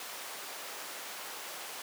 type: high-pass noise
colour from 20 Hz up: pink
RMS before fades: -43 dBFS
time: 0-1.82 s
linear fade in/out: 2 ms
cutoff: 610 Hz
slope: 12 dB/octave
effects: none